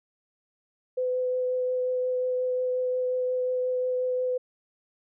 sine tone with vibrato, 505 Hz, B4, 39 cents sharp, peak -24 dBFS, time 0.97-4.38 s, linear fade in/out 10 ms, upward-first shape triangle, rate 5.6 Hz, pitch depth 11 cents each way, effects none

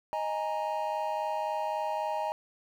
triangle chord, D# suspended fourth, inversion none, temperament just, 622.3 / 829.7 / 933.4 Hz, D#5 / G#5 / A#5, 0 / -2 / +2 cents, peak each -32 dBFS, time 0.13-2.32 s, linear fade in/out 0 ms, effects 10-bit

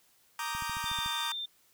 sawtooth chord, Eb major seventh, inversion second, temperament equal, 932.3 / 1174.7 / 1244.5 / 1568 Hz, Bb5 / D6 / Eb6 / G6, 0 / 0 / 0 / 0 cents, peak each -33 / -36 / -37 / -37 dBFS, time 0.39-1.32 s, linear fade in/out 2 ms
click train, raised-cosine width 5 ms, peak -33 dBFS, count 8, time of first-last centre 0.55-1.061 s, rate 13.7 Hz
sine tone with vibrato, 3589 Hz, A7, 34 cents sharp, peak -34 dBFS, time 0.85-1.46 s, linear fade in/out 10 ms, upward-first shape sine, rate 20 Hz, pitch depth 12 cents each way
effects white hiss -66 dBFS RMS until 1.73 s

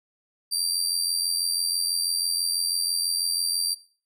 25% pulse tone with amplitude modulation, 4699 Hz, D8, in tune, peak -16 dBFS, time 0.51-3.75 s, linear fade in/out 20 ms, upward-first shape sine, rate 86.1 Hz, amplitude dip 65%, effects noise-tail reverb RT60 0.4 s tail -17 dB re dry

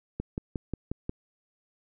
click train, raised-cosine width 3 ms, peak -18 dBFS, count 6, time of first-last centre 0.2-1.094 s, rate 5.59 Hz, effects none

